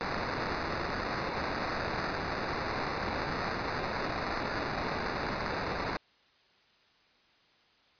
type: noise with sample-and-hold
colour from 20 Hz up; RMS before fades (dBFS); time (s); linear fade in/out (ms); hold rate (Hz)
violet; -34; 0.01-5.97; 0; 3150
effects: white hiss -65 dBFS RMS until 7.99 s + resampled to 11025 Hz